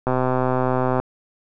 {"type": "click train", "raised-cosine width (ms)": 1, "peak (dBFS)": -7, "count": 120, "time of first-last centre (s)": [0.07, 1], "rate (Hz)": 128, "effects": []}